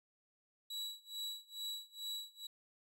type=tone with tremolo; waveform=40% pulse; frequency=3908 Hz; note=B7; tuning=19 cents flat; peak=-38 dBFS; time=0.7-2.47 s; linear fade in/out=5 ms; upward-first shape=sine; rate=2.3 Hz; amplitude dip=95%; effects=none